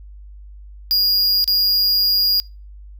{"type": "tone with dropouts", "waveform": "square", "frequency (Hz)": 4853, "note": "D#8", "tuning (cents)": -44, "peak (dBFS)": -14, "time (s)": [0.91, 2.4], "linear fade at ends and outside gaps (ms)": 0, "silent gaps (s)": [1.442, 1.477], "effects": ["noise-tail reverb RT60 0.3 s tail -26 dB re dry", "added 50 Hz sine -36 dBFS peak until 2.99 s"]}